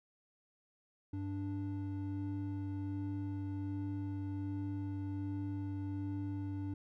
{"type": "tone pair together", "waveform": "triangle", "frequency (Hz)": [98, 292.7], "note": ["G2", "D4"], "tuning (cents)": [0, -6], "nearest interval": "octave + perfect fifth", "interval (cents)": 1894, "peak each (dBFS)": [-37, -38], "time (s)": [1.13, 6.74], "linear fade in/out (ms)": 5, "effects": []}